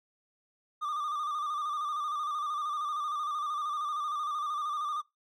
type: tone with vibrato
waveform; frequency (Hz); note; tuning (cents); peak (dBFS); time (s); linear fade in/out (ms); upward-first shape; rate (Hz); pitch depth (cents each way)
triangle; 1195; D6; +30; -29; 0.81-5.02; 20; square; 13; 45
effects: noise-tail reverb RT60 0.2 s tail -23 dB re dry